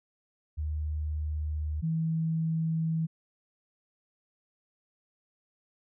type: tone pair in turn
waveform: sine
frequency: 76.3 / 161.67 Hz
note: D#2 / E3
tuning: -33 / -33 cents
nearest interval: octave + minor second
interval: 1300 cents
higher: second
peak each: -29 / -26 dBFS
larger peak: second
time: 0.57-1.82 / 1.82-3.07 s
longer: neither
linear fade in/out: 20 ms
effects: none